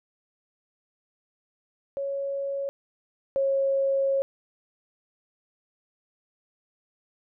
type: tone pair in turn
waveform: sine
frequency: 554.4 / 545.5 Hz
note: C#5 / C#5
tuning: 0 / -28 cents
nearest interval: unison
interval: 28 cents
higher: first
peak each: -27 / -21 dBFS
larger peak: second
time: 1.97-2.69 / 3.36-4.22 s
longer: second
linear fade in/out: 0 ms
effects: none